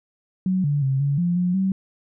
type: tone with pitch steps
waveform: sine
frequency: 186.4 / 144.7 / 134.3 / 141.4 / 174.5 / 179 / 191.1 Hz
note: F#3 / D3 / C3 / C#3 / F3 / F3 / G3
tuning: +13 / -25 / +46 / +35 / -1 / +43 / -44 cents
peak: -18 dBFS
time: 0.46-1.72 s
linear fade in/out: 2 ms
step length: 180 ms
effects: none